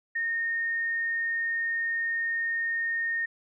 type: tone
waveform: sine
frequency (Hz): 1840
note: A#6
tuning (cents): -23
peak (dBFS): -26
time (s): 0.15-3.26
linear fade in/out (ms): 10
effects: none